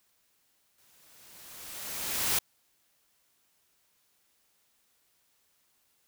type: noise with exponential growth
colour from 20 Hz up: white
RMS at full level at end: -26 dBFS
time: 0.78-2.39 s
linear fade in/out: 5 ms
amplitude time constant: 350 ms
effects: white hiss -71 dBFS RMS until 6.07 s